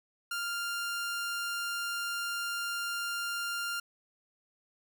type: tone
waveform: sawtooth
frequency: 1396.9 Hz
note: F6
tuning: in tune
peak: -29 dBFS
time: 0.31-3.8 s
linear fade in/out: 5 ms
effects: none